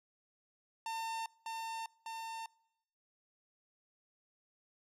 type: tone with echo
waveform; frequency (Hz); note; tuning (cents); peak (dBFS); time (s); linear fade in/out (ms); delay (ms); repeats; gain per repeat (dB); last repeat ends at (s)
45% pulse; 903; A5; +45; -37; 0.86-1.26; 2; 600; 2; -2; 2.46
effects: noise-tail reverb RT60 0.9 s tail -25 dB re dry + low-pass 11000 Hz 12 dB/octave